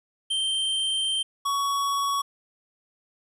square tone pair in turn, 3136 / 1120.3 Hz, G7 / C#6, 0 / +18 cents, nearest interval octave + tritone, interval 1782 cents, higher first, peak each -24 dBFS, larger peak neither, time 0.3-1.23 / 1.45-2.22 s, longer first, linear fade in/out 10 ms, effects resampled to 32000 Hz + 10-bit

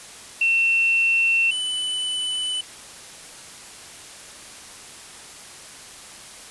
sine / square tone pair in turn, 2700 / 2997 Hz, E7 / F#7, +41 / +22 cents, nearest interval major second, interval 181 cents, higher second, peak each -16 / -24 dBFS, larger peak first, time 0.41-1.51 / 1.51-2.61 s, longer neither, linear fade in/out 5 ms, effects white hiss -41 dBFS RMS until 6.5 s + resampled to 24000 Hz

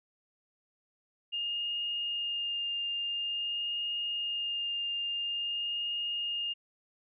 sine tone with vibrato, 2825 Hz, F7, 19 cents sharp, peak -31 dBFS, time 1.32-6.54 s, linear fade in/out 20 ms, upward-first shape sine, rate 0.48 Hz, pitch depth 11 cents each way, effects none

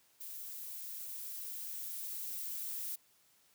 violet noise with level ramp, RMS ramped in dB -46 to -40 dBFS, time 0.2-2.96 s, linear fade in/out 10 ms, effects white hiss -69 dBFS RMS until 3.54 s + high-pass 60 Hz 12 dB/octave

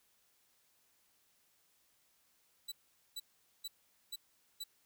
sawtooth tone bursts, 3951 Hz, B7, in tune, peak -37 dBFS, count 5, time 2.68-4.64 s, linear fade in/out 10 ms, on 40 ms, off 440 ms, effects white hiss -73 dBFS RMS until 4.85 s

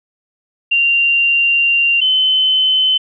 sine tone pair in turn, 2774 / 3050 Hz, F7 / G7, -12 / -48 cents, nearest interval major second, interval 164 cents, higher second, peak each -10 dBFS, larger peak neither, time 0.71-2.01 / 2.01-2.98 s, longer first, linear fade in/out 10 ms, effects none

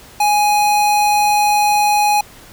square tone, 832 Hz, G#5, 3 cents sharp, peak -12 dBFS, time 0.2-2.21 s, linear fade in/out 5 ms, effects pink hiss -41 dBFS RMS until 2.52 s

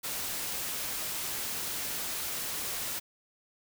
white noise, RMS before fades -35 dBFS, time 0.03-3 s, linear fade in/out 20 ms, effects none

